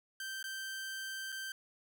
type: tone with dropouts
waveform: sawtooth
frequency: 1561 Hz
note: G6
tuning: 8 cents flat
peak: -36 dBFS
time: 0.2-1.52 s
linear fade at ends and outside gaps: 2 ms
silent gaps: 0.428-0.44 / 1.321-1.324 s
effects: none